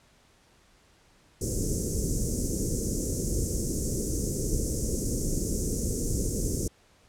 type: band-stop noise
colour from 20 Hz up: pink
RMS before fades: -28 dBFS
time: 1.41-6.68 s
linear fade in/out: 5 ms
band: 490 to 5900 Hz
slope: 48 dB/octave
effects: pink hiss -61 dBFS RMS until 7.08 s + low-pass 9000 Hz 12 dB/octave